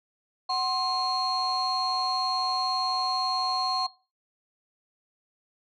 sine tone cluster, 747 / 1055 / 4244 Hz, F#5 / C6 / C8, +16 / +14 / +24 cents, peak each -28 dBFS, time 0.49-3.87 s, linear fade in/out 10 ms, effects noise-tail reverb RT60 0.3 s tail -18 dB re dry + tanh soft clip ceiling -19 dBFS

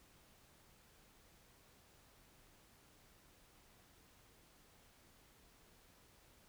silence, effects pink hiss -67 dBFS RMS until 6.48 s

